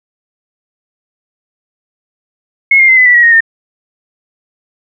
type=tone with pitch steps; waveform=sine; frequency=2173 / 2118 / 2065 / 2013 / 1962.9 / 1913.7 / 1865.7 / 1818.8 Hz; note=C#7 / C7 / C7 / B6 / B6 / A#6 / A#6 / A#6; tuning=-35 / +21 / -23 / +33 / -11 / +45 / +1 / -43 cents; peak=-3 dBFS; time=2.71-3.406 s; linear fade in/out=5 ms; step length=87 ms; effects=none